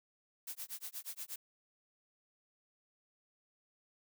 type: noise with tremolo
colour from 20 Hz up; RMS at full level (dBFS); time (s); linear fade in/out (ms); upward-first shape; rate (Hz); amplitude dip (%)
blue; -42; 0.47-1.36; 5; sine; 8.4; 100
effects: none